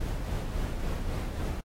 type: noise with tremolo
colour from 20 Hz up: brown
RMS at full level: -30 dBFS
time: 0-1.61 s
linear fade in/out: 10 ms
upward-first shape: sine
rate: 3.6 Hz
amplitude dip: 35%
effects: AAC 48 kbps